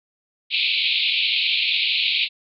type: band-pass noise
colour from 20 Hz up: pink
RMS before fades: -21 dBFS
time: 0.5-2.29 s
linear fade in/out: 50 ms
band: 2300 to 4300 Hz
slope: 96 dB/octave
effects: none